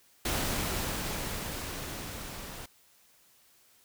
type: noise with level ramp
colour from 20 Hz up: pink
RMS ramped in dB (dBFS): -30 to -43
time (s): 0.25-2.66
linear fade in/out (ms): 5
effects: white hiss -63 dBFS RMS until 3.84 s